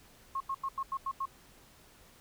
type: tone bursts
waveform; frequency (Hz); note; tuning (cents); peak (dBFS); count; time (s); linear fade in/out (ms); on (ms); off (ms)
sine; 1082; C#6; -42; -31; 7; 0.35-1.256; 5; 54; 88
effects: pink hiss -59 dBFS RMS until 2.2 s